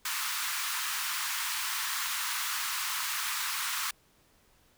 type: high-pass noise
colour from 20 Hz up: pink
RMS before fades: -33 dBFS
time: 0.05-3.91 s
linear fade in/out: 5 ms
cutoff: 990 Hz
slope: 48 dB/octave
effects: pink hiss -65 dBFS RMS until 4.77 s